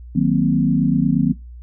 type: chord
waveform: sine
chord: C half-diminished seventh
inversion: first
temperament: equal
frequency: 155.56 / 185 / 233.1 / 261.6 Hz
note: Eb3 / Gb3 / Bb3 / C4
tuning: 0 / 0 / 0 / 0 cents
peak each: -19 dBFS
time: 0.15-1.33 s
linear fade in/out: 10 ms
effects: noise-tail reverb RT60 0.2 s tail -19 dB re dry + added 60 Hz sine -34 dBFS peak until 1.62 s